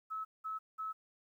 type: tone bursts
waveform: sine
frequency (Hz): 1296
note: E6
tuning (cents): -30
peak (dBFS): -37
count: 3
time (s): 0.1-0.93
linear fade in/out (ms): 20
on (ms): 150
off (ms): 190
effects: 12-bit